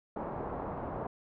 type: low-pass noise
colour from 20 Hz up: white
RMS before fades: -38 dBFS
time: 0.16-1.07 s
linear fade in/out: 5 ms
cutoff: 950 Hz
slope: 24 dB/octave
effects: none